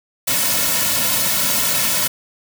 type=noise with comb filter; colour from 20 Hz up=white; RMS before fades=-18 dBFS; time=0.27-2.08 s; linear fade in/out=10 ms; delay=2.5 ms; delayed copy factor=-0.95; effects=none